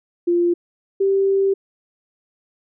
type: tone pair in turn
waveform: sine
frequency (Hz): 347.1 / 390.7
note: F4 / G4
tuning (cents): -11 / -6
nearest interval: major second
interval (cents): 205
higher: second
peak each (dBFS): -14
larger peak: neither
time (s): 0.27-0.54 / 1-1.54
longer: second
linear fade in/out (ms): 10
effects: none